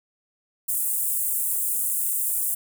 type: high-pass noise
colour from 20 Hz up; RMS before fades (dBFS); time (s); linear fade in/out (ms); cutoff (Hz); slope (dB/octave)
pink; -25; 0.68-2.55; 10; 8300; 48
effects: none